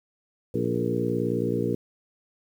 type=harmonic tone with a mistuned harmonic; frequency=59 Hz; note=A#1; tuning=22 cents sharp; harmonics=2 / 3 / 4 / 5 / 6 / 7 / 8; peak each=-31 / -31 / -31 / -31 / -31 / -31 / -31 dBFS; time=0.54-1.75 s; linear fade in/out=5 ms; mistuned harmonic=7; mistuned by=+38 cents; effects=9-bit